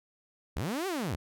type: linear two-way sweep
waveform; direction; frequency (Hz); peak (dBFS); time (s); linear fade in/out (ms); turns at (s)
sawtooth; up then down; 49.1 to 400 to 59.5; -27; 0.56-1.16; 10; 0.87
effects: none